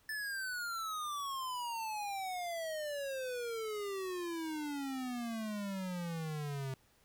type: exponential sweep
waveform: square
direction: down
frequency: 1760 to 131.2 Hz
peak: -38 dBFS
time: 0.09-6.74 s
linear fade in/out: 2 ms
effects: pink hiss -69 dBFS RMS until 7.04 s